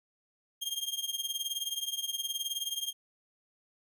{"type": "tone with tremolo", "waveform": "sawtooth", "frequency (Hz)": 3218, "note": "G7", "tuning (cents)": 45, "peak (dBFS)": -26, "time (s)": [0.61, 2.93], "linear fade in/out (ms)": 20, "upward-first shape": "triangle", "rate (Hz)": 19, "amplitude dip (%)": 90, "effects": []}